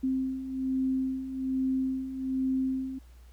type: beating tone pair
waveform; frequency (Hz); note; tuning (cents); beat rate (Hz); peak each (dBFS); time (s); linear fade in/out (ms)
sine; 261.6 / 262.8; C4 / C4; 0 / +8; 1.2; -34 / -28; 0.03-2.99; 10
effects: added 60 Hz sine -49 dBFS peak until 3.32 s + pink hiss -64 dBFS RMS until 3.32 s